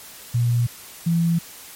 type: tone pair in turn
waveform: sine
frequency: 119.9 / 168 Hz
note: A#2 / E3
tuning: +49 / +33 cents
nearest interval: tritone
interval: 584 cents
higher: second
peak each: -16 dBFS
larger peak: neither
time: 0.34-0.67 / 1.06-1.39 s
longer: neither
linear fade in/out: 10 ms
effects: white hiss -41 dBFS RMS until 1.75 s + MP3 64 kbps